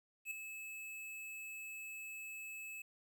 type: tone with ADSR envelope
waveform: square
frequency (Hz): 2600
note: E7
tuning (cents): -24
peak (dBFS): -38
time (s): 0.25-2.82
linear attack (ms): 61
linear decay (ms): 3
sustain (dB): -8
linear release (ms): 4
effects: 12-bit